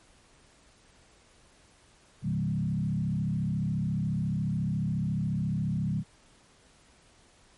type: tone with frequency modulation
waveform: sine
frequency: 160 Hz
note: D#3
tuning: 49 cents sharp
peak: -26 dBFS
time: 2.22-6.04 s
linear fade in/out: 50 ms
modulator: 34.2 Hz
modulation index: 1.4
effects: pink hiss -60 dBFS RMS until 7.57 s + MP3 48 kbps